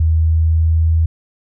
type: tone with pitch glide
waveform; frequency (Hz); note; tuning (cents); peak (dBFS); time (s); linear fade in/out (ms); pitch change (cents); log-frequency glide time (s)
sine; 80.2 to 81.13; E2 to E2; -47 to -27; -10; 0-1.06; 5; +20; 0.16-0.91
effects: none